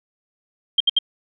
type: tone bursts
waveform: sine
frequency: 3185 Hz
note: G7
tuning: 27 cents sharp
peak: -12 dBFS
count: 3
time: 0.78-0.988 s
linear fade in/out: 5 ms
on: 24 ms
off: 68 ms
effects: none